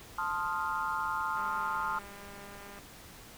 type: chord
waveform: sine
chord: F dominant seventh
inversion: first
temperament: equal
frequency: 880 / 1046.5 / 1244.5 / 1396.9 Hz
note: A5 / C6 / Eb6 / F6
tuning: 0 / 0 / 0 / 0 cents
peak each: -36 dBFS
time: 0.18-1.99 s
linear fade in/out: 5 ms
type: click train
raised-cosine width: 0.5 ms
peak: -35 dBFS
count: 286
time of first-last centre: 1.37-2.788 s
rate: 201 Hz
effects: pink hiss -51 dBFS RMS until 3.37 s